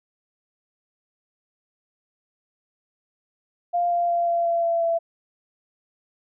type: tone with pitch steps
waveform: sine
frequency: 698.5 / 693.7 / 688.9 / 684.1 / 679.4 / 674.7 / 670 Hz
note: F5 / F5 / F5 / F5 / F5 / E5 / E5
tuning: 0 / -12 / -24 / -36 / -48 / +40 / +28 cents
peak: -19 dBFS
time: 3.73-4.99 s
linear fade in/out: 20 ms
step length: 180 ms
effects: none